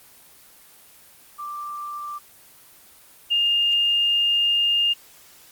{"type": "tone pair in turn", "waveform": "sine", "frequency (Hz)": [1179, 2820], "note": ["D6", "F7"], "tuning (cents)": [6, 16], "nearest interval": "octave + minor third", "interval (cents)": 1510, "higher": "second", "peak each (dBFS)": [-29, -17], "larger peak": "second", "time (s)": [[1.38, 2.19], [3.3, 4.94]], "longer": "second", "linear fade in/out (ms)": 20, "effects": ["white hiss -50 dBFS RMS until 5.51 s", "Opus 24 kbps"]}